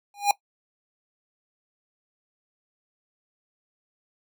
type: tone with exponential growth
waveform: square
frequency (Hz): 814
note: G#5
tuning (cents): -35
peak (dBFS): -14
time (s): 0.14-0.31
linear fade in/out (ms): 2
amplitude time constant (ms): 36
effects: noise-tail reverb RT60 0.1 s tail -18 dB re dry